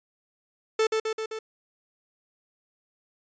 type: tone with echo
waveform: 45% pulse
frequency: 440 Hz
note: A4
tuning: in tune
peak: -20 dBFS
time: 0.79-0.87 s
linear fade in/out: 5 ms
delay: 130 ms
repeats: 4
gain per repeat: -3 dB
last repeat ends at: 1.39 s
effects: resampled to 16000 Hz